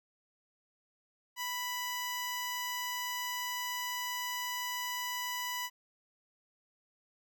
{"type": "tone with notch filter", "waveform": "10% pulse", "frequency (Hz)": 987.8, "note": "B5", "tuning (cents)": 0, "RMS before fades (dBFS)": -37, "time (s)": [1.36, 5.7], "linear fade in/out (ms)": 50, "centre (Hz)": 4300, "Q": 1.9, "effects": []}